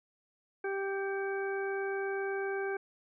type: harmonic tone with a mistuned harmonic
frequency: 392 Hz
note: G4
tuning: in tune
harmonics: 1 / 2 / 3 / 4 / 6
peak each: -33 / -41 / -49 / -39 / -47 dBFS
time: 0.64-2.77 s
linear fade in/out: 5 ms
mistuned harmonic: 6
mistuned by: -58 cents
effects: none